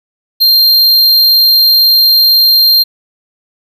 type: tone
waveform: square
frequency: 4186 Hz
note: C8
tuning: in tune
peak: -5 dBFS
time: 0.4-2.84 s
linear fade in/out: 20 ms
effects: none